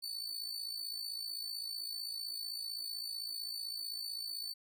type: tone with amplitude modulation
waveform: 40% pulse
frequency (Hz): 4498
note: C#8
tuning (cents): +24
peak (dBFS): -35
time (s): 0.02-4.54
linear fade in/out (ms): 20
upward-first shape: sine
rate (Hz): 55.7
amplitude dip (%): 65
effects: none